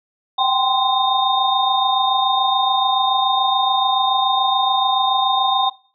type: tone cluster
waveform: sine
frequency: 767 / 794 / 1037 / 3668 Hz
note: G5 / G5 / C6 / A#7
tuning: -38 / +22 / -16 / -29 cents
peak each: -20 dBFS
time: 0.38-5.7 s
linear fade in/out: 10 ms
effects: noise-tail reverb RT60 0.4 s tail -18 dB re dry